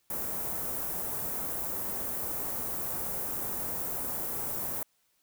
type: band-stop noise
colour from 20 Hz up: white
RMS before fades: -34 dBFS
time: 0.1-4.83 s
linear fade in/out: 2 ms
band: 930 to 14000 Hz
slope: 12 dB/octave
effects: white hiss -72 dBFS RMS until 5.22 s